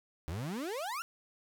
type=exponential sweep; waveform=35% pulse; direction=up; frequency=73.42 to 1436 Hz; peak=-34 dBFS; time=0.28-1.02 s; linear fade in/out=0 ms; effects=none